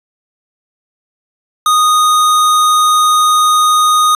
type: tone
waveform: square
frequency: 1239 Hz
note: D#6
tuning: 8 cents flat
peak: -8 dBFS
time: 1.66-4.15 s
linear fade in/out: 2 ms
effects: resampled to 32000 Hz